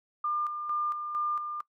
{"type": "tone with tremolo", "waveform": "sine", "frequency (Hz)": 1200, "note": "D6", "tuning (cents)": 37, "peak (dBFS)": -27, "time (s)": [0.24, 1.61], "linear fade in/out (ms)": 5, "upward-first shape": "square", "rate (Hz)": 2.2, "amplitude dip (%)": 50, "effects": ["noise-tail reverb RT60 0.1 s tail -21 dB re dry"]}